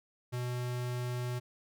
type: tone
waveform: square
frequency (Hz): 123.47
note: B2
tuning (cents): 0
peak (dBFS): -34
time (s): 0.32-1.4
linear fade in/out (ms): 20
effects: none